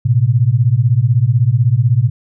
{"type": "beating tone pair", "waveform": "sine", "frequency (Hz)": [112, 128], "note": ["A2", "C3"], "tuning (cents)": [31, -38], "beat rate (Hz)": 16, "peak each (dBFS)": -12, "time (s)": [0.05, 2.1], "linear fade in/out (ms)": 10, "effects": []}